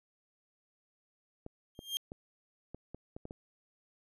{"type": "clicks", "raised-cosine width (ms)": 2, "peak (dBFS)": -30, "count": 8, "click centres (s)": [1.464, 1.791, 2.119, 2.746, 2.946, 3.165, 3.254, 3.309]}
{"type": "tone with exponential growth", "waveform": "40% pulse", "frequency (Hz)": 3203, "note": "G7", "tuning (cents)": 37, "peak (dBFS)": -28, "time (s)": [1.75, 1.97], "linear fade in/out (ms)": 0, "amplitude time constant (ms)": 46}
{"effects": ["resampled to 32000 Hz"]}